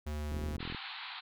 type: tone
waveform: square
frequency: 75.1 Hz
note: D2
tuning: 39 cents sharp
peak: -36 dBFS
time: 0.06-0.57 s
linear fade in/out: 10 ms
type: click train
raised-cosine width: 3 ms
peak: -29 dBFS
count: 19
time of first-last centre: 0.32-0.748 s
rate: 42.1 Hz
type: band-pass noise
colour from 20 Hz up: white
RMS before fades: -44 dBFS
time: 0.59-1.21 s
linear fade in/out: 20 ms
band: 760 to 4300 Hz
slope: 96 dB/octave
effects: none